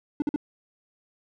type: tone bursts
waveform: triangle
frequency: 293.7 Hz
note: D4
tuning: in tune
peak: -20 dBFS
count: 3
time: 0.2-0.361 s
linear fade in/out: 2 ms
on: 21 ms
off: 49 ms
effects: none